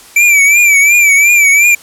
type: tone with vibrato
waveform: square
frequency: 2323 Hz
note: D7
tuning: 20 cents flat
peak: -5 dBFS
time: 0.16-1.75 s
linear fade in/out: 5 ms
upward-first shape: triangle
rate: 2.8 Hz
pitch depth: 90 cents each way
effects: white hiss -37 dBFS RMS until 1.82 s + low-pass 12000 Hz 12 dB/octave